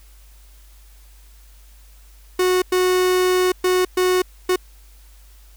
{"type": "tone bursts at uneven times", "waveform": "45% pulse", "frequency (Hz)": 366.7, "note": "F#4", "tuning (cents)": -15, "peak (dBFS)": -15, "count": 5, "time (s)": [[2.39, 2.62], [2.72, 3.52], [3.64, 3.85], [3.97, 4.22], [4.49, 4.56]], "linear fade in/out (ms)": 5, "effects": ["added 50 Hz sine -44 dBFS peak until 5.56 s", "white hiss -54 dBFS RMS until 5.56 s"]}